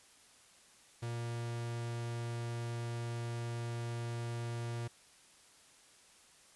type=tone; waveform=45% pulse; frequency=117.8 Hz; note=A#2; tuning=19 cents sharp; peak=-37 dBFS; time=1.02-4.88 s; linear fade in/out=10 ms; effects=white hiss -62 dBFS RMS until 6.55 s + resampled to 24000 Hz